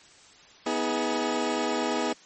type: chord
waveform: 20% pulse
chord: G# minor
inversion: first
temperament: equal with one note detuned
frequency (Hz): 246.9 / 318.6 / 415.3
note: B3 / D#4 / G#4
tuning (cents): 0 / +41 / 0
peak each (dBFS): -25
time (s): 0.66-2.13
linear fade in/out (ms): 5
effects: white hiss -53 dBFS RMS until 2.25 s + MP3 32 kbps